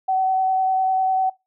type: tone with vibrato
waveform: sine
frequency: 757 Hz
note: F#5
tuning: 39 cents sharp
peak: -17 dBFS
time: 0.08-1.3 s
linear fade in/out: 10 ms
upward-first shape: sine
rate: 10 Hz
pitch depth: 12 cents each way
effects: noise-tail reverb RT60 0.2 s tail -20 dB re dry